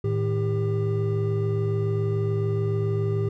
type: tone cluster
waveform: triangle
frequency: 109.5 / 156.5 / 397.7 Hz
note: A2 / D#3 / G4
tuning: -8 / +10 / +25 cents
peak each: -22 / -28 / -25 dBFS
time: 0.04-3.29 s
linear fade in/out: 5 ms
effects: none